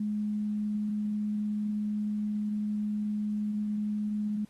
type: tone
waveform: sine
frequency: 210 Hz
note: G#3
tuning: 19 cents sharp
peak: -28 dBFS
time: 0-4.45 s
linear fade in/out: 5 ms
effects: pink hiss -64 dBFS RMS until 4.49 s + AAC 32 kbps